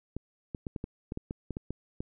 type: clicks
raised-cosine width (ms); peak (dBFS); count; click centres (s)
3; -22; 12; 0.166 / 0.548 / 0.668 / 0.762 / 0.841 / 1.121 / 1.174 / 1.309 / 1.507 / 1.569 / 1.706 / 2.005
effects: none